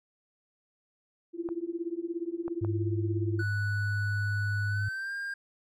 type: tone with tremolo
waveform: sine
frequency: 339.3 Hz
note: F4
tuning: 50 cents flat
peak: -27 dBFS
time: 1.33-3.44 s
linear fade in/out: 50 ms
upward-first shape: triangle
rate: 17 Hz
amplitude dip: 100%
type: clicks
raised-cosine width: 1 ms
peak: -26 dBFS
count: 3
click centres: 1.489 / 2.48 / 2.648 s
type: tone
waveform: sine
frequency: 102.7 Hz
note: G#2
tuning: 19 cents flat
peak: -28 dBFS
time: 2.61-4.89 s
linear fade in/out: 10 ms
type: tone with pitch glide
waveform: triangle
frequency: 1480 to 1604.7 Hz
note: F#6 to G6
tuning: 0 to +40 cents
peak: -31 dBFS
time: 3.39-5.34 s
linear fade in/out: 5 ms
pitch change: +140 cents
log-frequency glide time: 4.67-5.14 s
effects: none